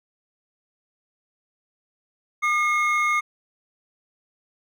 triangle tone pair together, 1212.3 / 2158 Hz, D#6 / C#7, -45 / -47 cents, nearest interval minor seventh, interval 998 cents, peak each -20 dBFS, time 2.42-3.21 s, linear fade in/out 20 ms, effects none

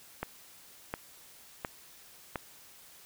click train, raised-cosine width 0.5 ms, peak -18 dBFS, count 4, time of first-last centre 0.23-2.358 s, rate 1.41 Hz, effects white hiss -55 dBFS RMS until 3.05 s

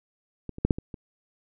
clicks, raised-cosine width 3 ms, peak -21 / -25 / -8 / -6 / -20 / -24 dBFS, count 6, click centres 0.493 / 0.584 / 0.65 / 0.708 / 0.785 / 0.942 s, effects none

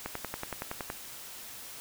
click train, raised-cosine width 0.5 ms, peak -19 dBFS, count 10, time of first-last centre 0.06-0.901 s, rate 10.7 Hz, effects white hiss -45 dBFS RMS until 1.8 s

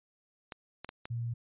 clicks, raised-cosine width 0.3 ms, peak -25 dBFS, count 4, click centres 0.522 / 0.846 / 0.891 / 1.055 s
sine tone, 117.6 Hz, A#2, 16 cents sharp, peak -32 dBFS, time 1.1-1.34 s, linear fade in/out 10 ms
effects resampled to 8000 Hz

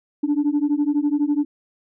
sine beating tone pair, 286.5 / 298.5 Hz, D4 / D4, -43 / +28 cents, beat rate 12 Hz, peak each -19 dBFS, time 0.23-1.45 s, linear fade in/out 10 ms, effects tanh soft clip ceiling -13 dBFS

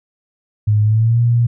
sine tone with pitch glide, 105.7 to 118.64 Hz, G#2 to A#2, +31 to +31 cents, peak -10 dBFS, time 0.67-1.47 s, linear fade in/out 10 ms, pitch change +200 cents, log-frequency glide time 0.83-1.2 s, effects none

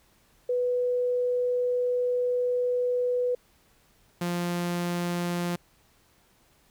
sine / sawtooth tone pair in turn, 493.9 / 174.62 Hz, B4 / F3, 0 / 0 cents, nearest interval octave + tritone, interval 1800 cents, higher first, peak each -23 dBFS, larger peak neither, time 0.49-3.35 / 4.21-5.56 s, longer first, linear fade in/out 5 ms, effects pink hiss -63 dBFS RMS until 6.7 s

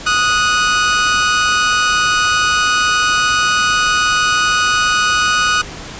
sawtooth tone pair together, 1244.5 / 1471 Hz, D#6 / F#6, 0 / -11 cents, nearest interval minor third, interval 289 cents, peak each -11 dBFS, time 0.06-5.62 s, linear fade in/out 10 ms, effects pink hiss -30 dBFS RMS until 5.99 s + resampled to 16000 Hz

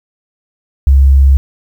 sine tone, 68.1 Hz, C#2, 30 cents flat, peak -3 dBFS, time 0.87-1.37 s, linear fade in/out 0 ms, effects 7-bit

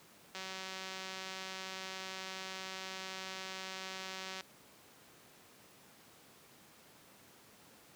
click train, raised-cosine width 0.2 ms, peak -26 dBFS, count 768, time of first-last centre 0.35-4.408 s, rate 189 Hz, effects pink hiss -60 dBFS RMS until 7.95 s + high-pass 150 Hz 12 dB/octave

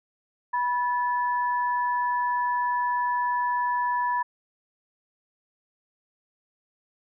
sine tone pair together, 980 / 1731.6 Hz, B5 / A6, -14 / -28 cents, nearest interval minor seventh, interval 986 cents, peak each -23 / -32 dBFS, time 0.53-4.23 s, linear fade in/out 10 ms, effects none

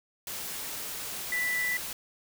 sine tone in noise, 1978 Hz, B6, 2 cents sharp, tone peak -27 dBFS, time 1.32-1.77 s, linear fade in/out 2 ms, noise white, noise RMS -37 dBFS, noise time 0.27-1.93 s, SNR +7 dB, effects none

